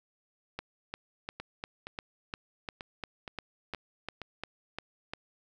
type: two click trains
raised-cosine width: 0.3 ms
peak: -20 / -24 dBFS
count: 14 / 7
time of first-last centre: 0.59-5.135 / 1.4-4.217 s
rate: 2.86 / 2.13 Hz
effects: none